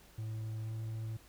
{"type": "tone with pitch glide", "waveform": "triangle", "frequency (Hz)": [110, 111.21], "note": ["A2", "A2"], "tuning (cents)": [0, 19], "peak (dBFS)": -35, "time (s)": [0.18, 1.17], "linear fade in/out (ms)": 5, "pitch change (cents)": 19, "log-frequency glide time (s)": [0.62, 0.71], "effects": ["added 53 Hz sine -63 dBFS peak until 1.28 s", "pink hiss -61 dBFS RMS until 1.28 s"]}